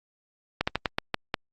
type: slowing click train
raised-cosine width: 0.3 ms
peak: -8 dBFS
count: 7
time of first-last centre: 0.61-1.342 s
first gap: 65 ms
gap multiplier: 1.25
effects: Opus 48 kbps